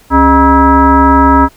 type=tone with frequency modulation; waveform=sine; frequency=615 Hz; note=D#5; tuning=20 cents flat; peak=-3 dBFS; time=0.1-1.49 s; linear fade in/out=50 ms; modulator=342 Hz; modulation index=2.1; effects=pink hiss -44 dBFS RMS until 1.56 s